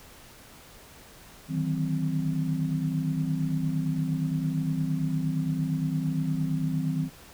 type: tone cluster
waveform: sine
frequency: 150.4 / 159.1 / 189.7 / 259.8 Hz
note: D3 / D#3 / F#3 / C4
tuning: +42 / +39 / +43 / -12 cents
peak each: -35 / -27 / -34 / -31 dBFS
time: 1.48-7.1 s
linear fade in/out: 50 ms
effects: pink hiss -50 dBFS RMS until 7.33 s